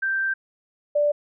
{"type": "tone pair in turn", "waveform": "sine", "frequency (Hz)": [1568, 587.3], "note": ["G6", "D5"], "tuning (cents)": [0, 0], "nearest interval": "octave + perfect fourth", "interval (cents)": 1700, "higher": "first", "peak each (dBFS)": [-21, -17], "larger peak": "second", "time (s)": [[0.02, 0.34], [0.95, 1.12]], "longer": "first", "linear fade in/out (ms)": 10, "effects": []}